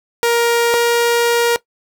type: tone pair in turn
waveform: sawtooth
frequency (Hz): 470 / 471.8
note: A#4 / A#4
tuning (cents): +14 / +21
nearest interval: unison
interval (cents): 7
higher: second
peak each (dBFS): -8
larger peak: neither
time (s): 0.23-0.74 / 0.74-1.56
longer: second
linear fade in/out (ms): 0
effects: noise-tail reverb RT60 0.1 s tail -18 dB re dry